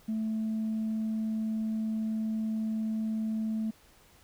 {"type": "tone", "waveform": "sine", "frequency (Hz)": 219.6, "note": "A3", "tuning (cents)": -3, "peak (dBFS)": -27, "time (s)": [0.08, 3.71], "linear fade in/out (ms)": 10, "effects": ["tanh soft clip ceiling -26 dBFS", "pink hiss -60 dBFS RMS until 4.23 s"]}